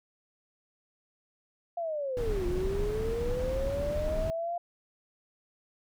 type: linear two-way sweep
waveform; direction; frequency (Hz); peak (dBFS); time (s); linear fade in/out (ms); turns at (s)
sine; down then up; 698.5 to 349.2 to 698.5; -30; 1.77-4.58; 5; 2.46
type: noise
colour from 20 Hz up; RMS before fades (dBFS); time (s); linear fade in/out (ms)
brown; -33; 2.17-4.3; 0
effects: none